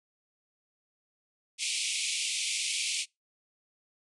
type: band-pass noise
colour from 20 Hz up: pink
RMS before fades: -32 dBFS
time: 1.58-3.06 s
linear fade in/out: 50 ms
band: 2200 to 10000 Hz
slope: 96 dB/octave
effects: noise-tail reverb RT60 0.2 s tail -25 dB re dry